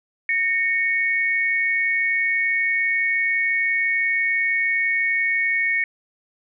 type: tone pair together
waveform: sine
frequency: 1845.7 / 2217 Hz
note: A#6 / C#7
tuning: -18 / 0 cents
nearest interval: minor third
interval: 318 cents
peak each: -22 / -20 dBFS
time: 0.29-5.84 s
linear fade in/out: 2 ms
effects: none